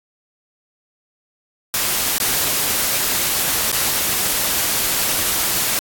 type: noise with dropouts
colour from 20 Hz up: white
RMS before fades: -19 dBFS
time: 1.74-5.79 s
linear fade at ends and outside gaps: 0 ms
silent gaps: 2.182-2.201 / 3.717-3.727 s
effects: AAC 64 kbps